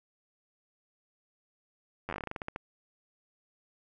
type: slowing click train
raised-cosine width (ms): 0.5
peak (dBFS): -21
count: 15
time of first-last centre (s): 2.09-2.561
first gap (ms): 10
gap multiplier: 1.17
effects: none